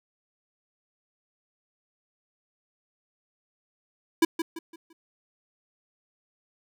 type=tone with echo; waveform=square; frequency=329.6 Hz; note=E4; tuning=in tune; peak=-17 dBFS; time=4.22-4.25 s; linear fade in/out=5 ms; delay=170 ms; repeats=4; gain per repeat=-9 dB; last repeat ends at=4.93 s; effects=none